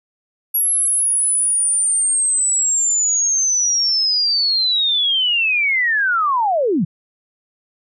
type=linear sweep; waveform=sine; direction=down; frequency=11380 to 140 Hz; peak=-14 dBFS; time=0.54-6.85 s; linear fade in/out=10 ms; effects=none